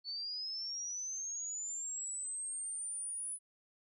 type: linear sweep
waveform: sine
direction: up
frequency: 4421 to 9980 Hz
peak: -38 dBFS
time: 0.04-3.39 s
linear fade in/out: 50 ms
effects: none